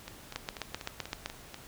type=two click trains; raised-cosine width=0.2 ms; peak=-23 / -16 dBFS; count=7 / 8; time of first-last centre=0.08-1.543 / 0.36-1.26 s; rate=4.1 / 7.78 Hz; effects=pink hiss -51 dBFS RMS until 1.67 s